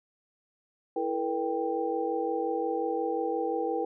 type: tone cluster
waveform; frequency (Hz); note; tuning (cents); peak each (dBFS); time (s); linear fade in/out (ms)
sine; 330.4 / 436.6 / 482.3 / 788; E4 / A4 / B4 / G5; +4 / -13 / -41 / +9; -33 / -34 / -31 / -33; 0.96-3.85; 5
effects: none